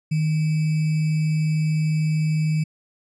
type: tone with sample-and-hold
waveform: sine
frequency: 155.56 Hz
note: D#3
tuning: in tune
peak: -18 dBFS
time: 0.11-2.64 s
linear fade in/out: 10 ms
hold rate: 2450 Hz
effects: resampled to 22050 Hz